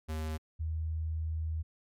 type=tone pair in turn; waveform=square / sine; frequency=78.4 / 79.72 Hz; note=D#2 / D#2; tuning=+14 / +43 cents; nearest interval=unison; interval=29 cents; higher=second; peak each=-34 / -31 dBFS; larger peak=second; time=0.08-0.38 / 0.59-1.63 s; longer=second; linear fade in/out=20 ms; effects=MP3 96 kbps